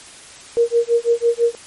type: tone with tremolo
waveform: sine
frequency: 469.2 Hz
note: A#4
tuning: 11 cents sharp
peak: -10 dBFS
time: 0.57-1.55 s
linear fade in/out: 0 ms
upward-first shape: sine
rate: 6 Hz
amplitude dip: 100%
effects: white hiss -40 dBFS RMS until 1.66 s + MP3 48 kbps